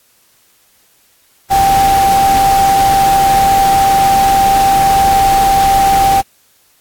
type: tone in noise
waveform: sine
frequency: 784 Hz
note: G5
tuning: in tune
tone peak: -7 dBFS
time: 1.5-6.22 s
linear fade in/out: 20 ms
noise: pink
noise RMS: -19 dBFS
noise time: 1.5-6.22 s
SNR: +9 dB
effects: white hiss -52 dBFS RMS until 6.8 s + AAC 64 kbps